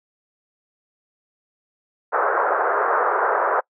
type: band-pass noise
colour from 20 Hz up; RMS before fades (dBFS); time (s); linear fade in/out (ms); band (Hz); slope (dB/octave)
white; -20; 2.12-3.61; 20; 400 to 1500; 48
effects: noise-tail reverb RT60 0.1 s tail -26 dB re dry